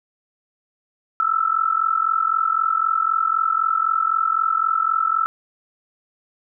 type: tone with amplitude modulation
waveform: sine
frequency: 1318.5 Hz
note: E6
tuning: in tune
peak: -13 dBFS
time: 1.2-5.26 s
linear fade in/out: 0 ms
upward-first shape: sine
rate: 43.9 Hz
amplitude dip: 85%
effects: none